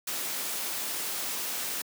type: noise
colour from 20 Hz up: white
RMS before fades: -33 dBFS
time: 0.07-1.82 s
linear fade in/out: 5 ms
effects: high-pass 200 Hz 12 dB/octave